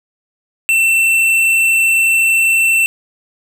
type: tone with hard clipping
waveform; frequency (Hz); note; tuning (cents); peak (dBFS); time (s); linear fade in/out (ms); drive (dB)
sine; 2687; E7; +33; -11; 0.69-2.86; 0; 11
effects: none